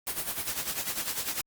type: noise with tremolo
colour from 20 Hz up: white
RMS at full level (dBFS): -30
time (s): 0.07-1.41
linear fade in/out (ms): 0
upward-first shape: sine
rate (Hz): 10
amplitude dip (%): 70
effects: Opus 32 kbps